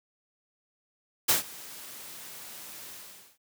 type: noise with ADSR envelope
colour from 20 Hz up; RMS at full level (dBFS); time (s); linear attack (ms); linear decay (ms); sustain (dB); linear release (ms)
white; -21; 1.28-3.38; 15; 130; -23; 450
effects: high-pass 100 Hz 12 dB/octave